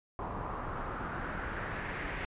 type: noise with low-pass filter sweep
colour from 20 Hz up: pink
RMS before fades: -38 dBFS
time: 0.19-2.25 s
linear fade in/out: 0 ms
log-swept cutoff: 990 to 2100 Hz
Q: 2.5
effects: resampled to 8000 Hz